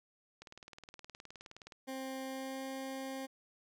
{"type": "click train", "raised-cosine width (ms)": 0.2, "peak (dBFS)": -33, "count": 26, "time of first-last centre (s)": [0.42, 1.722], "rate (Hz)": 19.2}
{"type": "tone with pitch glide", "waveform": "20% pulse", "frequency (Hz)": [264.3, 266.4], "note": ["C4", "C4"], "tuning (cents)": [18, 31], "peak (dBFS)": -35, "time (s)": [1.87, 3.27], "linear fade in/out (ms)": 20, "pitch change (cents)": 13, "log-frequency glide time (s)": [2.25, 2.64]}
{"effects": []}